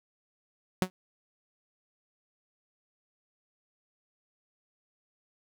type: tone with exponential decay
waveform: sawtooth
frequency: 185 Hz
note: F#3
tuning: in tune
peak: -16 dBFS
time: 0.82-0.9 s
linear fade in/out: 0 ms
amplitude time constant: 16 ms
effects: none